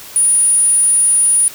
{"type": "tone", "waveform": "sine", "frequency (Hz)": 9670, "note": "D9", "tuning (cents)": 50, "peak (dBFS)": -6, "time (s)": [0.16, 1.48], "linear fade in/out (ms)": 0, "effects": ["tanh soft clip ceiling -8 dBFS", "white hiss -34 dBFS RMS until 1.54 s"]}